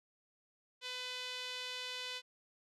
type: tone with band-pass filter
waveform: sawtooth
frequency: 502 Hz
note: B4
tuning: 28 cents sharp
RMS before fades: -43 dBFS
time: 0.81-2.22 s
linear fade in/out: 50 ms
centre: 3500 Hz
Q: 2.1
effects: resampled to 32000 Hz